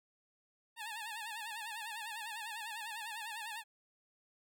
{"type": "tone with vibrato", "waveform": "15% pulse", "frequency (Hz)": 880, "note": "A5", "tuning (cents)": 0, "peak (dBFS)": -35, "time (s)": [0.76, 3.64], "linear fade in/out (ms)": 50, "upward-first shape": "sine", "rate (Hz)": 10, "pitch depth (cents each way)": 100, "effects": []}